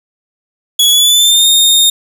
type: tone with pitch glide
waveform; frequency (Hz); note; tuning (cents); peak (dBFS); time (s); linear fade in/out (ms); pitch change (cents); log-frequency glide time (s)
sawtooth; 3371 to 3676; G#7 to A#7; +25 to -25; -3; 0.79-1.9; 5; +150; 0.9-1.47
effects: none